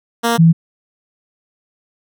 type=tone pair in turn; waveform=10% pulse / sine; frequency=233.1 / 164.83 Hz; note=A#3 / E3; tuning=0 / 0 cents; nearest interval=tritone; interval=600 cents; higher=first; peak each=-5 dBFS; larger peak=neither; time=0.23-0.38 / 0.38-0.53 s; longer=neither; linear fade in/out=20 ms; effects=none